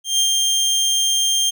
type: tone with ADSR envelope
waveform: 25% pulse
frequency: 3184 Hz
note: G7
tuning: 26 cents sharp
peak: -10 dBFS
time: 0.04-1.51 s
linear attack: 150 ms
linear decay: 84 ms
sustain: -2 dB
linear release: 19 ms
effects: none